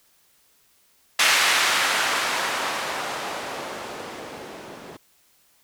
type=noise with low-pass filter sweep; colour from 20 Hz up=violet; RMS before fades=-25 dBFS; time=1.19-4.97 s; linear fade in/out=5 ms; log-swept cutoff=2000 to 300 Hz; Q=0.82; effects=white hiss -61 dBFS RMS until 5.63 s